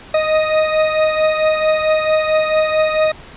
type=beating tone pair; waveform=40% pulse; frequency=622.3 / 626.8 Hz; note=D#5 / D#5; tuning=0 / +13 cents; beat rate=4.5 Hz; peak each=-13 / -19 dBFS; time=0.14-3.12 s; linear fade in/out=5 ms; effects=pink hiss -38 dBFS RMS until 3.36 s + resampled to 8000 Hz